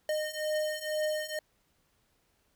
square beating tone pair, 612 / 614.1 Hz, D#5 / D#5, -29 / -23 cents, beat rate 2.1 Hz, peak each -35 / -33 dBFS, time 0.09-1.39 s, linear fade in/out 2 ms, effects pink hiss -72 dBFS RMS until 2.55 s

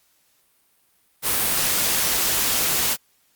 white noise, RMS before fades -21 dBFS, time 1.22-2.97 s, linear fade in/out 50 ms, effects white hiss -63 dBFS RMS until 3.35 s + Opus 48 kbps

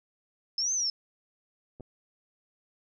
sine exponential two-way sweep, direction up then down, 5200 to 6360 to 5200 Hz, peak -26 dBFS, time 0.58-0.9 s, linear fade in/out 2 ms, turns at 0.73 s
clicks, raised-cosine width 2 ms, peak -35 / -30 dBFS, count 2, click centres 1.799 / 1.807 s
effects none

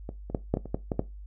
clicks, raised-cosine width 2 ms, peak -22 / -24 / -13 / -10 / -16 / -25 / -14 / -14 / -11 dBFS, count 9, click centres 0.091 / 0.3 / 0.348 / 0.54 / 0.571 / 0.657 / 0.745 / 0.918 / 0.994 s, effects noise-tail reverb RT60 0.2 s tail -17 dB re dry + added 50 Hz sine -40 dBFS peak until 1.26 s

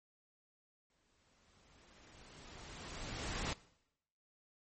pink noise with exponential growth, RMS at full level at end -38 dBFS, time 0.9-3.53 s, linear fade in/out 1 ms, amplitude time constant 570 ms, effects noise-tail reverb RT60 0.8 s tail -19 dB re dry + MP3 32 kbps

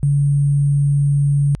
sine tone with sample-and-hold, 142.5 Hz, C#3, 48 cents sharp, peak -12 dBFS, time 0.03-1.55 s, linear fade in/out 0 ms, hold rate 8820 Hz, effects added 50 Hz sine -34 dBFS peak until 1.6 s + resampled to 24000 Hz

